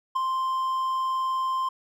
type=tone with ADSR envelope; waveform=triangle; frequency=1046.5 Hz; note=C6; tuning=in tune; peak=-18 dBFS; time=0.15-1.69 s; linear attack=14 ms; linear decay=7 ms; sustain=-4 dB; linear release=7 ms; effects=none